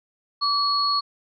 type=tone pair together; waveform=sine; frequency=1149 / 4346 Hz; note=D6 / C#8; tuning=-38 / -35 cents; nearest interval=octave + major seventh; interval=2303 cents; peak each=-22 dBFS; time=0.41-1.01 s; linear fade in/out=20 ms; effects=none